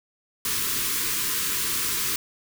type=band-stop noise; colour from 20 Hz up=white; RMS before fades=-26 dBFS; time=0.45-2.16 s; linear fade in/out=2 ms; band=480 to 960 Hz; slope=96 dB/octave; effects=none